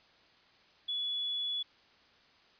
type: tone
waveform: sine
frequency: 3411 Hz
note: G#7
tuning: 46 cents sharp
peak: -32 dBFS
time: 0.88-1.63 s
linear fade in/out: 10 ms
effects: white hiss -63 dBFS RMS until 2.59 s + resampled to 11025 Hz